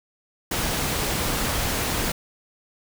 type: noise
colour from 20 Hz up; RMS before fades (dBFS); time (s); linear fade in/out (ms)
pink; -25; 0.51-2.12; 5
effects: none